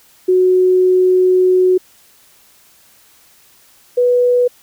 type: tone pair in turn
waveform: sine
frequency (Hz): 368.2 / 491.5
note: F#4 / B4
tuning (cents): -8 / -8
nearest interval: perfect fourth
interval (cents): 500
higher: second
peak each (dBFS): -8 / -9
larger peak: first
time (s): 0.28-1.78 / 3.97-4.48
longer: first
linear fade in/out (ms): 10
effects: white hiss -49 dBFS RMS until 4.62 s